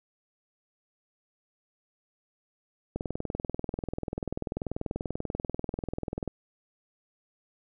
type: click train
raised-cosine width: 2 ms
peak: -18 dBFS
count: 69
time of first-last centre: 2.96-6.277 s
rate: 20.5 Hz
effects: none